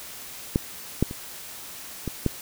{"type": "clicks", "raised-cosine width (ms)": 3, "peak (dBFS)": [-7, -6, -21, -15, -8], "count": 5, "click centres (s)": [0.559, 1.026, 1.111, 2.077, 2.263], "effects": ["white hiss -40 dBFS RMS until 2.41 s"]}